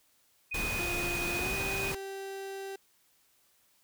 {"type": "tone", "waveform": "sine", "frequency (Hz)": 2489, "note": "D#7", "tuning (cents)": 0, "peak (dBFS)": -33, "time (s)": [0.51, 1.92], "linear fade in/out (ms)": 10}
{"type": "noise", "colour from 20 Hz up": "pink", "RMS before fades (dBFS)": -36, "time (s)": [0.54, 1.95], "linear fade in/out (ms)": 5}
{"type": "tone with pitch glide", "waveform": "35% pulse", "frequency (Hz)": [349.2, 389.7], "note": ["F4", "G4"], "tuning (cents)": [0, -10], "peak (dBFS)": -36, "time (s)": [0.79, 2.76], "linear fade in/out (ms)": 5, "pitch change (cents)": 190, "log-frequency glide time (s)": [1.37, 1.55]}
{"effects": ["white hiss -68 dBFS RMS until 3.83 s"]}